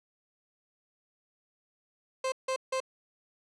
30% pulse tone bursts, 523.3 Hz, C5, in tune, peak -26 dBFS, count 3, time 2.24-2.803 s, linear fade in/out 5 ms, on 81 ms, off 160 ms, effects resampled to 22050 Hz

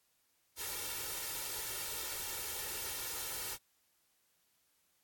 white noise with comb filter, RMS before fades -40 dBFS, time 0.56-3.58 s, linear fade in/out 50 ms, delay 2.2 ms, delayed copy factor +0.7, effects white hiss -75 dBFS RMS until 5.03 s + AAC 64 kbps

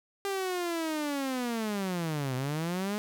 sawtooth linear two-way sweep, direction down then up, 399.7 to 125.3 to 212.5 Hz, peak -26 dBFS, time 0.25-2.98 s, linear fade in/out 0 ms, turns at 2.35 s, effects none

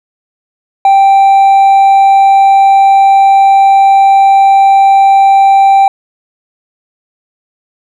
sine tone with hard clipping, 784 Hz, G5, in tune, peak -3 dBFS, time 0.85-5.88 s, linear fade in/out 2 ms, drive 2 dB, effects none

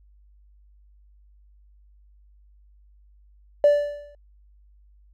triangle tone with exponential decay, 583 Hz, D5, 13 cents flat, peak -7 dBFS, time 3.64-4.15 s, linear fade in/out 2 ms, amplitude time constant 110 ms, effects tanh soft clip ceiling -9 dBFS + added 50 Hz sine -52 dBFS peak until 5.13 s

